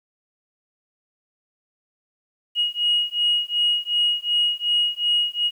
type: beating tone pair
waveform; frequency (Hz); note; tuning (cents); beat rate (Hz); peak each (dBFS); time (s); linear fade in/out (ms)
sine; 2886 / 2888.7; F#7 / F#7; -44 / -42; 2.7; -21; 2.55-5.51; 50
effects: tanh soft clip ceiling -11 dBFS + 9-bit